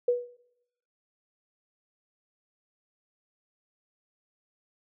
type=tone with exponential decay; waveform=sine; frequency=487.3 Hz; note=B4; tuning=23 cents flat; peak=-18 dBFS; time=0.08-0.37 s; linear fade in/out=5 ms; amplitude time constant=61 ms; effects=noise-tail reverb RT60 0.9 s tail -23 dB re dry